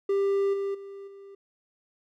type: tone with level steps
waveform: triangle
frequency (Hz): 395.8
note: G4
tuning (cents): +17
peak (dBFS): -20 / -25 / -37 / -42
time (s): 0.09-1.35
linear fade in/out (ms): 5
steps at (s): 0.53 / 0.74 / 1.07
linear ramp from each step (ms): 10
effects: none